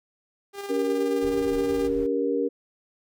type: tone with tremolo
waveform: sawtooth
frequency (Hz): 400.6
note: G4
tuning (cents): +38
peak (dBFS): -28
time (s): 0.53-1.9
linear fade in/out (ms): 50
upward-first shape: square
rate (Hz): 19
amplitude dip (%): 35
type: chord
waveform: sine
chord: G diminished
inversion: second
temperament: just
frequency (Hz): 282.2 / 392 / 470.4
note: Db4 / G4 / Bb4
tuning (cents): +31 / 0 / +16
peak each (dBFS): -27 / -28 / -25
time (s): 0.69-2.49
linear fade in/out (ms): 20
type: noise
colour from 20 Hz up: brown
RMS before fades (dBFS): -40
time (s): 1.22-2.07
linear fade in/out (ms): 10
effects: none

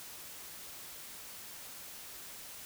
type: silence
effects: white hiss -48 dBFS RMS until 2.65 s

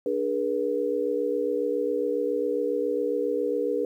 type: chord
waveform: sine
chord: G# diminished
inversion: second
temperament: equal with one note detuned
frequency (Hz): 293.7 / 415.3 / 482.6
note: D4 / G#4 / B4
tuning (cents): 0 / 0 / -40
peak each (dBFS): -31 / -28 / -26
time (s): 0.06-3.85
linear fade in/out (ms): 2
effects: 10-bit

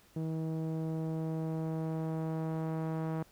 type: tone with low-pass filter sweep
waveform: sawtooth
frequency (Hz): 160.1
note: D#3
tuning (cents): +50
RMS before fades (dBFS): -35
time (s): 0.16-3.23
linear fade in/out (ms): 5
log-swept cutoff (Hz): 440 to 1100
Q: 0.91
effects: pink hiss -63 dBFS RMS until 3.31 s

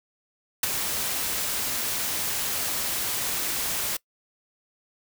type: noise with ADSR envelope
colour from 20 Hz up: white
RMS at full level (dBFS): -20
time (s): 0.63-3.97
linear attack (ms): 5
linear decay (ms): 15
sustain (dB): -8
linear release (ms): 7
effects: noise-tail reverb RT60 0.1 s tail -23 dB re dry

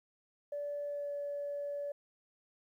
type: tone with pitch glide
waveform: sine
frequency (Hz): 579 to 574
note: D5 to D5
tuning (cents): -25 to -40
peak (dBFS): -35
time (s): 0.52-1.92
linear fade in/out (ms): 5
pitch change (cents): -15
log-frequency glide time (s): 0.85-1.12
effects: tanh soft clip ceiling -31 dBFS + 12-bit

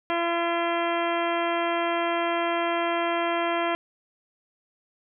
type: harmonic tone with a mistuned harmonic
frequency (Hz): 340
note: F4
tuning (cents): -46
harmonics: 1 / 2 / 3 / 4 / 5 / 6 / 7 / 8 / 9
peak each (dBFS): -29 / -27 / -30 / -33 / -36 / -36 / -37 / -39 / -38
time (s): 0.1-3.75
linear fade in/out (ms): 0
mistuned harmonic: 9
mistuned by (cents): +72
effects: none

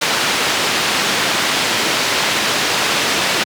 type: low-pass noise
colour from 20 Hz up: white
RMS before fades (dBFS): -17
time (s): 0.01-3.44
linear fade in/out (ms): 10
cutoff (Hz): 4000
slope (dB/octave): 12
effects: high-pass 150 Hz 12 dB/octave

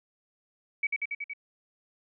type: tone with echo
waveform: sine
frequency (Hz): 2276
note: C#7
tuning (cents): +45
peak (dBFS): -24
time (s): 0.83-0.87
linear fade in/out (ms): 5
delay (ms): 93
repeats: 5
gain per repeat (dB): -2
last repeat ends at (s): 1.335
effects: none

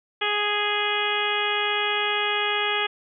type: harmonic tone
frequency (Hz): 415.3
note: G#4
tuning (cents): 0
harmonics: 1 / 2 / 3 / 4 / 5 / 6 / 7 / 8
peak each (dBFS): -30 / -30 / -30 / -30 / -30 / -30 / -30 / -30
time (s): 0.21-2.87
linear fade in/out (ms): 10
effects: none

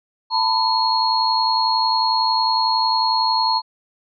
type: tone cluster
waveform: sine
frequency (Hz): 886 / 997 / 4300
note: A5 / B5 / C8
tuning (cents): +12 / +16 / +47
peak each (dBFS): -20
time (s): 0.3-3.62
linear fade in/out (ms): 50
effects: none

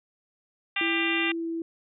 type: harmonic tone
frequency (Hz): 396.7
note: G4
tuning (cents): +21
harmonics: 2 / 3 / 4 / 5 / 6 / 7 / 8 / 9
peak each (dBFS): -39 / -37 / -36 / -30 / -31 / -29 / -39 / -36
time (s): 0.76-1.32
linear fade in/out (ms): 5
type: tone with pitch glide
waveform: sine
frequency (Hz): 332.7 to 330.6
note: E4 to E4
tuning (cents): +16 to +5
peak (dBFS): -28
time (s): 0.81-1.62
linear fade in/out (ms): 2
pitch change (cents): -11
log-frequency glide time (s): 1.38-1.47
effects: none

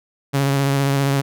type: tone with vibrato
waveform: sawtooth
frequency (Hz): 138.59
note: C#3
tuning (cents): 0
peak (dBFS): -12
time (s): 0.33-1.22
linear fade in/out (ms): 20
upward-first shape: sine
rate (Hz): 15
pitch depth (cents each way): 23
effects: none

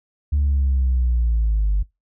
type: linear sweep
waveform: sine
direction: down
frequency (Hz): 73.4 to 48.32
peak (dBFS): -14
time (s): 0.32-1.83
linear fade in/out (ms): 10
effects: noise-tail reverb RT60 0.2 s tail -24 dB re dry + tanh soft clip ceiling -13 dBFS

